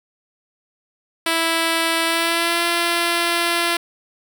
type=tone with pitch glide; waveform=5% pulse; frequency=329.6 to 341.8 Hz; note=E4 to F4; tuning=0 to -37 cents; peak=-6 dBFS; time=1.26-3.77 s; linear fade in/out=5 ms; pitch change=+63 cents; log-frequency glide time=2.04-2.63 s; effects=none